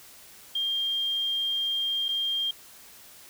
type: tone with dropouts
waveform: sine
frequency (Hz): 3202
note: G7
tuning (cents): +36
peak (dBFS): -25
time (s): 0.55-2.51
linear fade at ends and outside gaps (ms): 5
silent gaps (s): 2.084-2.088
effects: white hiss -50 dBFS RMS until 3.29 s